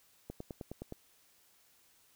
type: click train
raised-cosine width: 2 ms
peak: -28 dBFS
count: 7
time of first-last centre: 0.3-0.924 s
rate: 9.62 Hz
effects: white hiss -67 dBFS RMS until 2.15 s